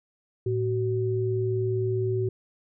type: tone pair together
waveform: sine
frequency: 111.96 / 376.6 Hz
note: A2 / F#4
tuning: +31 / +31 cents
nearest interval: octave + major sixth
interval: 2100 cents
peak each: -26 dBFS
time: 0.46-2.29 s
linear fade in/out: 5 ms
effects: none